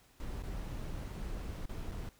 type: noise with dropouts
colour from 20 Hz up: brown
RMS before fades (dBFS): -40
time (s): 0.2-2.09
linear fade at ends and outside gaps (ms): 1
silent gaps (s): 0.424-0.436 / 1.656-1.694 / 1.913-1.918
effects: pink hiss -65 dBFS RMS until 2.19 s